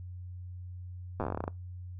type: slowing click train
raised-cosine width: 1 ms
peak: -19 dBFS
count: 15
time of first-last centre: 1.2-1.479 s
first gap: 8 ms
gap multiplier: 1.13
effects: noise-tail reverb RT60 0.2 s tail -23 dB re dry + added 90 Hz sine -40 dBFS peak until 1.99 s